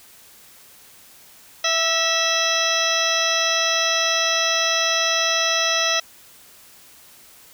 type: harmonic tone with a mistuned harmonic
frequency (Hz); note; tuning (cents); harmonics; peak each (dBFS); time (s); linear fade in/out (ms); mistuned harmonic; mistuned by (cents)
659.3; E5; 0; 1 / 2 / 3 / 4 / 5 / 6 / 8 / 9; -26 / -26 / -26 / -26 / -26 / -26 / -26 / -26; 1.64-6; 5; 3; -37
effects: white hiss -48 dBFS RMS until 7.53 s